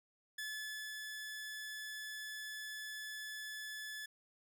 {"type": "tone with ADSR envelope", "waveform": "sawtooth", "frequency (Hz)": 1724, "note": "A6", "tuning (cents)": -36, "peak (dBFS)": -37, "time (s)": [0.38, 4.06], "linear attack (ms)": 6, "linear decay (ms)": 540, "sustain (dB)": -3, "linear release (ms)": 6, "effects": []}